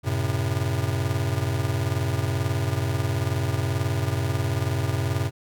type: chord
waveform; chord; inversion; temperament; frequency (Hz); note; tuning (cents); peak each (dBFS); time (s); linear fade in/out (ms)
square; F# diminished; none; just; 92.5 / 111 / 133.2; F#2 / A2 / C3; 0 / +16 / +31; -28; 0.03-5.31; 50
effects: none